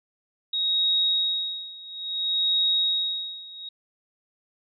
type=tone with tremolo; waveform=sine; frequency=3778 Hz; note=A#7; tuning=22 cents sharp; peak=-19 dBFS; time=0.53-3.69 s; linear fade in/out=5 ms; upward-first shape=sine; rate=0.59 Hz; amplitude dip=90%; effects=none